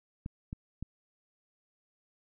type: clicks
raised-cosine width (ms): 5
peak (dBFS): -25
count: 3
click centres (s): 0.261 / 0.529 / 0.826
effects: none